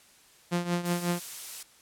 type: tone with tremolo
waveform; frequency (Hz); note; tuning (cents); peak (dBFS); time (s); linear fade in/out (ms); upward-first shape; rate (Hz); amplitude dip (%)
sawtooth; 174.61; F3; 0; -20; 0.51-1.2; 20; triangle; 5.5; 80
type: noise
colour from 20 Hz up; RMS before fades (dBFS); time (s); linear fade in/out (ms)
blue; -37; 0.85-1.63; 5
effects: white hiss -58 dBFS RMS until 1.81 s + low-pass 11000 Hz 12 dB/octave